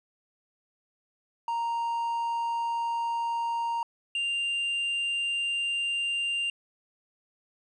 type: tone pair in turn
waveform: triangle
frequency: 931 / 2790 Hz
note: A#5 / F7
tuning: -2 / -2 cents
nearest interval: octave + perfect fifth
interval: 1900 cents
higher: second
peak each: -25 / -25 dBFS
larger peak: neither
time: 1.48-3.83 / 4.15-6.5 s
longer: neither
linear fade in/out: 2 ms
effects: resampled to 22050 Hz + 11-bit